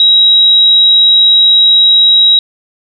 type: tone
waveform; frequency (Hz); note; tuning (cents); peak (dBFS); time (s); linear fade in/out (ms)
sine; 3839; B7; -50; -3; 0-2.39; 2
effects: none